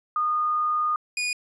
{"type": "tone pair in turn", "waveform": ["sine", "sawtooth"], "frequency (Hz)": [1226, 2457], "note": ["D#6", "D#7"], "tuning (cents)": [-26, -22], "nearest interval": "octave", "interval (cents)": 1204, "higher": "second", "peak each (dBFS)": -21, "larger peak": "neither", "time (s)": [[0.16, 0.96], [1.17, 1.33]], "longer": "first", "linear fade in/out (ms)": 2, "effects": ["resampled to 22050 Hz"]}